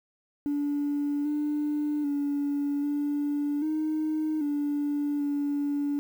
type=tone with pitch steps; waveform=triangle; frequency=288.9 / 296.7 / 286.1 / 290.3 / 310.4 / 290.4 / 287.4 Hz; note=D4 / D4 / D4 / D4 / D#4 / D4 / D4; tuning=-28 / +18 / -45 / -20 / -4 / -19 / -37 cents; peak=-22 dBFS; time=0.46-5.99 s; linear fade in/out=0 ms; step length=790 ms; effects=tanh soft clip ceiling -22 dBFS + 9-bit